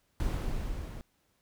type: noise with level ramp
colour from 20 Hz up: brown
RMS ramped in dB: -29 to -40 dBFS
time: 0.2-1.01 s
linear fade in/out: 0 ms
effects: pink hiss -73 dBFS RMS until 1.41 s